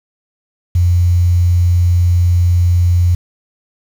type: tone with quantisation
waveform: sine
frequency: 88 Hz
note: F2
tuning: 14 cents sharp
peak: -8 dBFS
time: 0.75-3.15 s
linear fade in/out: 5 ms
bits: 6
effects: none